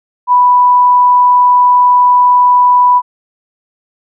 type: tone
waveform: sine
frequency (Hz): 987.8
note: B5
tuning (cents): 0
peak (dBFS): -4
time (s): 0.27-3.02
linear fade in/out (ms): 50
effects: none